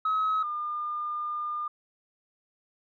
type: tone pair in turn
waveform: sine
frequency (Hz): 1279 / 1207.2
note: D#6 / D6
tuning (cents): +47 / +47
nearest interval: minor second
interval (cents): 100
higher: first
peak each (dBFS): -22 / -29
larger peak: first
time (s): 0.05-0.43 / 0.43-1.68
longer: second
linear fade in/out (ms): 5
effects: tanh soft clip ceiling -21 dBFS